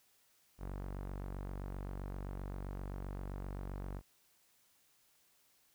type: tone with low-pass filter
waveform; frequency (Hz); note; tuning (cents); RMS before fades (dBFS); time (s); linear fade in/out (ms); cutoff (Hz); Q
sawtooth; 47.66; G1; -48; -43; 0.58-4.02; 50; 1300; 0.9
effects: white hiss -71 dBFS RMS until 5.74 s